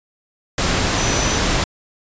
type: tone in noise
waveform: sine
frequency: 5980 Hz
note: F#8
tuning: 17 cents sharp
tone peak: -25 dBFS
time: 0.98-1.38 s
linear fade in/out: 2 ms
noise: pink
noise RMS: -18 dBFS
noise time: 0.58-1.64 s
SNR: -10 dB
effects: resampled to 16000 Hz